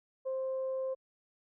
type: tone with frequency modulation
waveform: sine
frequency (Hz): 526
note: C5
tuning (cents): +9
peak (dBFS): -32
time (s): 0.25-0.95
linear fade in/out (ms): 20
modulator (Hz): 523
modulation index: 0.23
effects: high-pass 60 Hz 12 dB/octave